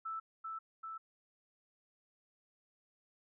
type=tone with echo; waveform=sine; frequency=1318.5 Hz; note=E6; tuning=in tune; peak=-38 dBFS; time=0.05-0.2 s; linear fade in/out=10 ms; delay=390 ms; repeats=2; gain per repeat=-2 dB; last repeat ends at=0.98 s; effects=none